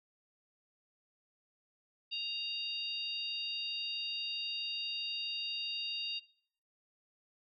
harmonic tone, 932.3 Hz, A#5, in tune, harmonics 3 / 4 / 5, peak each -38 / -40 / -42 dBFS, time 2.11-6.2 s, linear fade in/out 20 ms, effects noise-tail reverb RT60 0.6 s tail -20 dB re dry

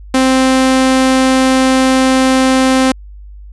sawtooth tone, 261.6 Hz, C4, in tune, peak -4 dBFS, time 0.14-2.92 s, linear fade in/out 5 ms, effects added 50 Hz sine -30 dBFS peak until 3.52 s + resampled to 24000 Hz

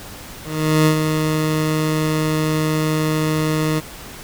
20% pulse tone with ADSR envelope, 155.56 Hz, D#3, in tune, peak -6 dBFS, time 0.43-3.81 s, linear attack 430 ms, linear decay 96 ms, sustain -6 dB, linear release 27 ms, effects pink hiss -36 dBFS RMS until 4.23 s

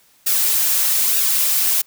blue noise with flanger, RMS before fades -17 dBFS, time 0.26-1.82 s, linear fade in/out 10 ms, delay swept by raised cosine 0.94 to 5.14 ms, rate 1.1 Hz, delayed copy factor -0.5, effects white hiss -55 dBFS RMS until 1.86 s

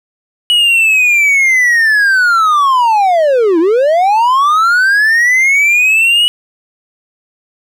triangle linear two-way sweep, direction down then up, 2937 to 314.1 to 2937 Hz, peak -5 dBFS, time 0.5-6.28 s, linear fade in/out 0 ms, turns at 3.59 s, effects none

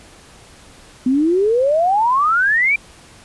sine exponential sweep, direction up, 246.9 to 2389 Hz, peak -12 dBFS, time 1.06-2.76 s, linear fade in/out 5 ms, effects pink hiss -44 dBFS RMS until 3.24 s + resampled to 24000 Hz

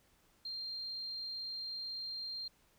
triangle tone, 4186 Hz, C8, in tune, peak -36 dBFS, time 0.45-2.48 s, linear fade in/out 5 ms, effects tanh soft clip ceiling -38 dBFS + pink hiss -70 dBFS RMS until 2.78 s

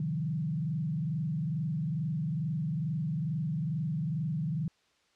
sine tone with frequency modulation, 156.4 Hz, D#3, 9 cents sharp, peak -29 dBFS, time 0-4.68 s, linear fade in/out 2 ms, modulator 22.3 Hz, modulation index 1, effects white hiss -69 dBFS RMS until 5.15 s + low-pass 5000 Hz 12 dB/octave

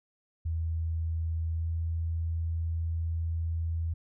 sine tone with pitch glide, 81.6 to 82.41 Hz, E2 to E2, -17 to 0 cents, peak -28 dBFS, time 0.45-3.94 s, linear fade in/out 10 ms, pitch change +17 cents, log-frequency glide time 1.55-1.67 s, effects none

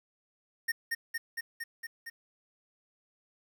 square tone with echo, 1840 Hz, A#6, 23 cents flat, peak -28 dBFS, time 0.68-0.72 s, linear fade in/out 10 ms, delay 230 ms, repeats 6, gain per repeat -2 dB, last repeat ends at 2.1 s, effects 10-bit

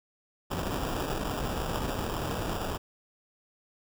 pink noise with sample-and-hold, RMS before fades -32 dBFS, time 0.5-2.78 s, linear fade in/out 20 ms, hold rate 2100 Hz, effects none

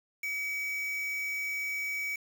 triangle tone with quantisation, 2274 Hz, C#7, 44 cents sharp, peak -30 dBFS, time 0.23-2.16 s, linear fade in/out 5 ms, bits 7, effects none

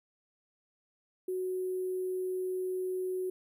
sine tone with sample-and-hold, 370 Hz, F#4, in tune, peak -31 dBFS, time 1.28-3.3 s, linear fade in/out 5 ms, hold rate 11025 Hz, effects none

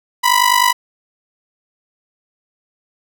sawtooth ring-modulated tone, 987.8 Hz, B5, in tune, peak -4 dBFS, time 0.23-0.73 s, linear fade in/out 20 ms, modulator 24.9 Hz, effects none

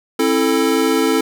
square chord, A minor, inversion first, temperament equal with one note detuned, 267.3 / 329.6 / 440 Hz, C4 / E4 / A4, +37 / 0 / 0 cents, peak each -19 / -19 / -18 dBFS, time 0.19-1.21 s, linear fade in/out 5 ms, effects none

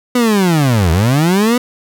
30% pulse linear two-way sweep, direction down then up, 251.4 to 77.4 to 251.4 Hz, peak -7 dBFS, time 0.15-1.58 s, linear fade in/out 5 ms, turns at 0.91 s, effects none

